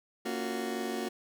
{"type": "chord", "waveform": "30% pulse", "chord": "Gb major seventh", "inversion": "first", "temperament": "just", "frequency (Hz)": [231.2, 277.5, 346.9, 370], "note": ["Bb3", "Db4", "F4", "Gb4"], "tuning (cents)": [-14, 2, -12, 0], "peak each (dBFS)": [-34, -38, -38, -34], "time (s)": [0.25, 1.09], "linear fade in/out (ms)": 10, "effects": []}